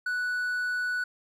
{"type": "tone", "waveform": "triangle", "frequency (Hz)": 1480, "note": "F#6", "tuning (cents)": 0, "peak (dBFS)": -25, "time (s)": [0.06, 1.04], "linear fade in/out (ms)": 5, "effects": []}